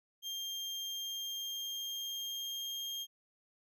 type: tone with pitch glide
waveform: 35% pulse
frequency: 3197 to 3217 Hz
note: G7 to G7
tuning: +33 to +44 cents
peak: -36 dBFS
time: 0.22-3.07 s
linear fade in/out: 50 ms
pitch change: +11 cents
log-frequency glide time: 0.82-2.82 s
effects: none